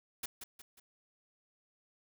white noise with echo, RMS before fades -39 dBFS, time 0.23-0.26 s, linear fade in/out 5 ms, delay 180 ms, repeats 3, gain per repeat -7 dB, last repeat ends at 0.8 s, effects none

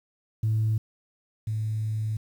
sine tone pair in turn, 109.6 / 108.84 Hz, A2 / A2, -6 / -18 cents, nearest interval unison, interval 12 cents, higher first, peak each -20 / -25 dBFS, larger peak first, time 0.43-0.78 / 1.47-2.17 s, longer second, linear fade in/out 5 ms, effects tanh soft clip ceiling -18 dBFS + 9-bit

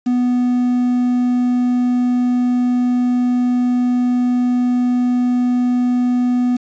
triangle tone with quantisation, 246.9 Hz, B3, in tune, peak -11 dBFS, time 0.06-6.57 s, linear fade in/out 10 ms, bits 6, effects resampled to 16000 Hz

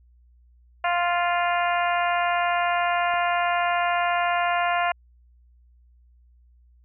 harmonic tone, 349.2 Hz, F4, in tune, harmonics 2 / 3 / 4 / 5 / 6 / 7 / 8, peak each -23 / -27 / -29 / -31 / -33 / -34 / -35 dBFS, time 0.84-4.92 s, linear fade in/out 5 ms
clicks, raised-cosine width 1 ms, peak -29 / -38 dBFS, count 2, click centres 3.139 / 3.714 s
effects added 60 Hz sine -53 dBFS peak until 6.84 s

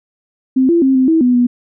sine tone with pitch steps, 261.1 / 339.8 / 266.4 / 259.7 / 323.7 / 248.1 / 244.2 Hz, C4 / F4 / C4 / C4 / E4 / B3 / B3, -3 / -47 / +31 / -13 / -31 / +8 / -19 cents, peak -8 dBFS, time 0.56-1.47 s, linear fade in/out 10 ms, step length 130 ms, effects none

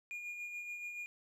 triangle tone with tremolo, 2428 Hz, D#7, 43 cents flat, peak -38 dBFS, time 0.11-1.06 s, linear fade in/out 0 ms, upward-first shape sine, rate 7 Hz, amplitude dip 40%, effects none

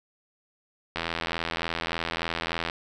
click train, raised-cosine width 0.3 ms, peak -12 dBFS, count 146, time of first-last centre 0.96-2.699 s, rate 83.4 Hz, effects none

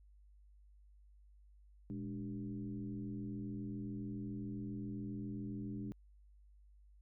sine tone with frequency modulation, 205.2 Hz, G#3, 21 cents flat, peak -40 dBFS, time 1.9-5.92 s, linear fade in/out 0 ms, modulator 87.3 Hz, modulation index 1.2, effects added 50 Hz sine -60 dBFS peak until 7.01 s

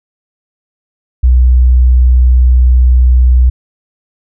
sine tone, 62.3 Hz, B1, 16 cents sharp, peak -3 dBFS, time 1.23-3.5 s, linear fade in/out 10 ms, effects none

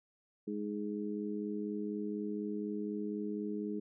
harmonic tone, 104.1 Hz, G#2, 5 cents sharp, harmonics 2 / 3 / 4, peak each -38 / -40 / -41 dBFS, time 0.47-3.8 s, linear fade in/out 10 ms, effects none

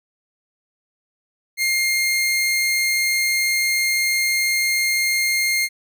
sawtooth tone, 2121 Hz, C7, 23 cents sharp, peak -14 dBFS, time 1.57-5.69 s, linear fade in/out 50 ms, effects none

